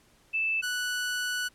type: tone pair in turn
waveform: sine / sawtooth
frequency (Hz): 2637 / 1480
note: E7 / F#6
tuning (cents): 0 / 0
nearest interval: minor seventh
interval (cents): 1000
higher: first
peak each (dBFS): -25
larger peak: neither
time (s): 0.33-0.62 / 0.62-1.49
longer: second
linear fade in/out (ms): 20
effects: pink hiss -62 dBFS RMS until 1.54 s + low-pass 12000 Hz 12 dB/octave